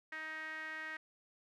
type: tone with band-pass filter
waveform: sawtooth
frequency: 314.2 Hz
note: D#4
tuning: 17 cents sharp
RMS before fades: -44 dBFS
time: 0.12-0.97 s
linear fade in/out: 5 ms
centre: 1800 Hz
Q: 6.8
effects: none